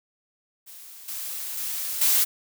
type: noise with level steps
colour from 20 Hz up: blue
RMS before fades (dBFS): -44 / -33 / -30 / -20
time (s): 0.66-2.25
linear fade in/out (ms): 20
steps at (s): 1.08 / 1.57 / 2.01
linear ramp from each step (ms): 5
effects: none